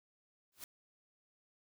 white noise with exponential growth, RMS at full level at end -43 dBFS, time 0.52-0.64 s, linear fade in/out 2 ms, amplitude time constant 24 ms, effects none

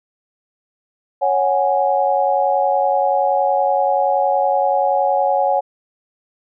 sine chord, C# suspended fourth, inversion none, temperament equal, 554.4 / 740 / 830.6 Hz, C#5 / F#5 / G#5, 0 / 0 / 0 cents, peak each -18 dBFS, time 1.21-5.61 s, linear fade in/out 20 ms, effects none

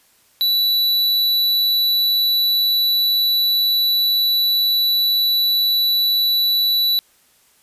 square tone, 3951 Hz, B7, in tune, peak -15 dBFS, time 0.41-6.99 s, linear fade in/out 0 ms, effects white hiss -56 dBFS RMS until 7.62 s + resampled to 32000 Hz

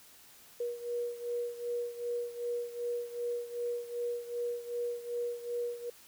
sine beating tone pair, 478.5 / 481.1 Hz, A#4 / B4, +45 / -45 cents, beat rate 2.6 Hz, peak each -35 / -39 dBFS, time 0.6-5.9 s, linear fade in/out 5 ms, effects white hiss -57 dBFS RMS until 6.07 s

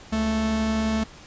45% pulse tone pair together, 69.3 / 220 Hz, C#2 / A3, 0 / 0 cents, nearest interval octave + minor sixth, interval 2000 cents, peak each -31 / -22 dBFS, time 0.12-1.04 s, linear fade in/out 10 ms, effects pink hiss -46 dBFS RMS until 1.26 s + resampled to 16000 Hz

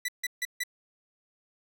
sawtooth tone bursts, 1975.5 Hz, B6, in tune, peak -25 dBFS, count 4, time 0.05-0.636 s, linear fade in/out 5 ms, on 34 ms, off 150 ms, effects none

